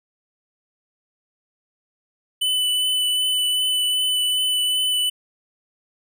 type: tone with vibrato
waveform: square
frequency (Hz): 2997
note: F#7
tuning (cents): +22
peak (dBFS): -19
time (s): 2.41-5.1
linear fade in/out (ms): 10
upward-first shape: triangle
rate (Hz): 2.6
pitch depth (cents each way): 13
effects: none